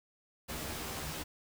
pink noise with comb filter, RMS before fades -40 dBFS, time 0.48-1.24 s, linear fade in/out 20 ms, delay 13 ms, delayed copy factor +0.85, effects none

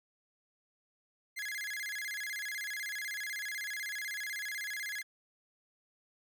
40% pulse tone with vibrato, 1864.7 Hz, A#6, in tune, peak -36 dBFS, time 1.36-5.03 s, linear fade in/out 20 ms, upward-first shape square, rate 16 Hz, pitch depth 190 cents each way, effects none

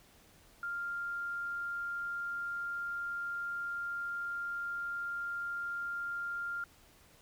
sine tone, 1396.9 Hz, F6, in tune, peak -35 dBFS, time 0.63-6.64 s, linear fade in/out 2 ms, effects pink hiss -62 dBFS RMS until 7.21 s

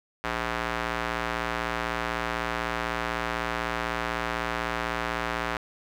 square tone with band-pass filter, 58 Hz, A#1, 8 cents flat, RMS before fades -30 dBFS, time 0.24-5.57 s, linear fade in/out 0 ms, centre 1500 Hz, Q 1, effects 8-bit

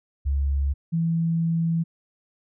sine tone pair in turn, 69.6 / 165.54 Hz, C#2 / E3, +8 / +8 cents, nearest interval octave + minor third, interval 1500 cents, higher second, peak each -20 dBFS, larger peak neither, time 0.25-0.74 / 0.92-1.84 s, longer second, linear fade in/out 20 ms, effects none

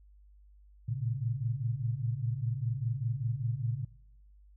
sine tone cluster, 112.4 / 117.4 / 138 Hz, A2 / A#2 / C#3, +37 / +13 / -7 cents, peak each -35 / -34 / -35 dBFS, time 0.88-3.85 s, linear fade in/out 10 ms, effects noise-tail reverb RT60 0.9 s tail -22 dB re dry + added 50 Hz sine -55 dBFS peak until 4.56 s

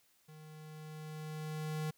square tone with level ramp, 154.8 Hz, D#3, 9 cents flat, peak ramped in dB -53 to -35 dBFS, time 0.28-1.91 s, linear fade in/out 10 ms, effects white hiss -71 dBFS RMS until 1.97 s

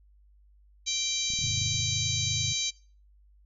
harmonic tone, 784 Hz, G5, in tune, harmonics 3 / 4 / 5 / 6 / 7 / 8 / 9, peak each -39 / -38 / -31 / -38 / -41 / -32 / -40 dBFS, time 0.86-2.71 s, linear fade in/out 20 ms
clicks, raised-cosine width 5 ms, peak -31 dBFS, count 11, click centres 1.303 / 1.337 / 1.39 / 1.439 / 1.471 / 1.511 / 1.576 / 1.618 / 1.662 / 1.743 / 1.803 s
sine chord, Gb augmented, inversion none, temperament just, 92.5 / 115.62 / 144.53 Hz, Gb2 / Bb2 / D3, 0 / -14 / -27 cents, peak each -36 dBFS, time 1.41-2.53 s, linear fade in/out 10 ms
effects noise-tail reverb RT60 0.4 s tail -22 dB re dry + added 50 Hz sine -56 dBFS peak until 3.45 s

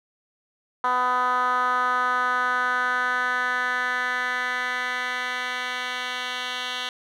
10% pulse tone with band-pass filter sweep, 250 Hz, B3, 21 cents sharp, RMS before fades -25 dBFS, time 0.84-6.89 s, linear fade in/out 2 ms, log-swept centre 1100 to 2800 Hz, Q 3.2, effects none

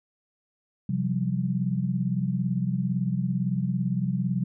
sine chord, C suspended fourth, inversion none, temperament equal with one note detuned, 130.81 / 174.61 / 192.41 Hz, C3 / F3 / G3, 0 / 0 / -32 cents, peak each -28 dBFS, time 0.89-4.44 s, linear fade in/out 5 ms, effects none

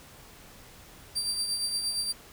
30% pulse tone with tremolo, 4699 Hz, D8, in tune, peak -23 dBFS, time 1.15-2.13 s, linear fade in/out 20 ms, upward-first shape triangle, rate 8.6 Hz, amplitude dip 55%, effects pink hiss -51 dBFS RMS until 2.32 s

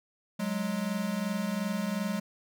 square tone pair together, 185.66 / 208.4 Hz, F#3 / G#3, +6 / +6 cents, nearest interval major second, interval 200 cents, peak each -34 / -32 dBFS, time 0.39-2.2 s, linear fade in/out 10 ms, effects none

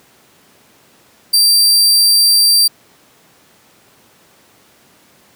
sawtooth tone, 4699 Hz, D8, in tune, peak -5 dBFS, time 1.33-2.68 s, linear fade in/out 10 ms, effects pink hiss -49 dBFS RMS until 5.35 s + high-pass 150 Hz 12 dB/octave

